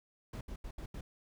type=noise bursts at uneven times; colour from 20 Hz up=brown; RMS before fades=-43 dBFS; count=5; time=0.33-0.41 / 0.48-0.56 / 0.64-0.71 / 0.78-0.86 / 0.94-1.01 s; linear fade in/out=5 ms; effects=none